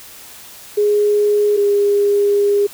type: tone pair in turn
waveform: sine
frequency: 415.3 / 406.8 Hz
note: G#4 / G#4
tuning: 0 / -36 cents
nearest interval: unison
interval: 36 cents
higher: first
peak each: -11 dBFS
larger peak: neither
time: 0.77-1.57 / 1.57-2.67 s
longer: second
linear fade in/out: 10 ms
effects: white hiss -38 dBFS RMS until 2.73 s